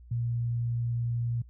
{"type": "tone", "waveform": "sine", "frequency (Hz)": 118.4, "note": "A#2", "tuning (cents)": 27, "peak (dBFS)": -27, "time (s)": [0.11, 1.42], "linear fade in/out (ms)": 5, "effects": ["noise-tail reverb RT60 0.1 s tail -25 dB re dry", "added 60 Hz sine -48 dBFS peak until 1.49 s"]}